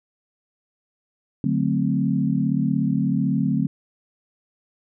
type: chord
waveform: sine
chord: D dominant seventh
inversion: none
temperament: equal with one note detuned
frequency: 146.83 / 183.83 / 220 / 261.6 Hz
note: D3 / F#3 / A3 / C4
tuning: 0 / -11 / 0 / 0 cents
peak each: -24 dBFS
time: 1.44-3.67 s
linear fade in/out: 2 ms
effects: none